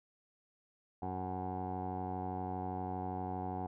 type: tone with low-pass filter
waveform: 15% pulse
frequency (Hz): 92.5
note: F#2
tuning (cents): 0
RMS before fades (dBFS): -39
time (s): 1.02-3.67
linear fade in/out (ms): 5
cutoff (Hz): 750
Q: 8.4
effects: none